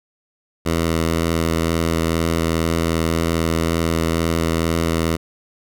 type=tone with vibrato; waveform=10% pulse; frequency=82.41 Hz; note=E2; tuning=in tune; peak=-9 dBFS; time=0.65-5.17 s; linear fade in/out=20 ms; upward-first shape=sine; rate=2 Hz; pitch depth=11 cents each way; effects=none